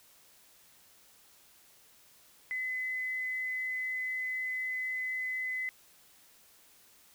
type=tone; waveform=sine; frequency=2024 Hz; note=B6; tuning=42 cents sharp; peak=-32 dBFS; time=2.51-5.69 s; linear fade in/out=0 ms; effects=white hiss -61 dBFS RMS until 7.14 s